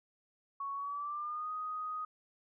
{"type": "tone with pitch glide", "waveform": "sine", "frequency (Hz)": [1112, 1248.2], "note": ["C#6", "D#6"], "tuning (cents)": [5, 5], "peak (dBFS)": -36, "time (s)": [0.6, 2.05], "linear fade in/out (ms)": 5, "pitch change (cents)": 200, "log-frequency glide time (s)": [0.74, 1.51], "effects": []}